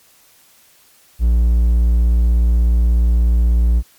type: tone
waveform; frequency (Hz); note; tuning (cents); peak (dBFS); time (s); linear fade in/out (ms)
triangle; 58.27; A#1; 0; -8; 1.19-3.83; 50
effects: white hiss -51 dBFS RMS until 3.98 s + MP3 96 kbps